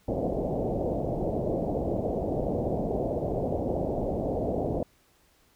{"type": "low-pass noise", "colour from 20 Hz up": "white", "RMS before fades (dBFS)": -29, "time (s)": [0.08, 4.83], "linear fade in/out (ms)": 2, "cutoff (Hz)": 690, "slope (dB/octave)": 48, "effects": ["pink hiss -64 dBFS RMS until 5.55 s"]}